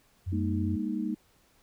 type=tone; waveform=sine; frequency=91.6 Hz; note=F#2; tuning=17 cents flat; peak=-29 dBFS; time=0.26-0.77 s; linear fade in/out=20 ms
type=chord; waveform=sine; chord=Ab suspended second; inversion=none; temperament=equal with one note detuned; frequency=202.3 / 233.1 / 311.1 Hz; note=Ab3 / Bb3 / Eb4; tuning=-45 / 0 / 0 cents; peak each=-33 dBFS; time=0.32-1.15 s; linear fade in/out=10 ms
effects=pink hiss -65 dBFS RMS until 1.62 s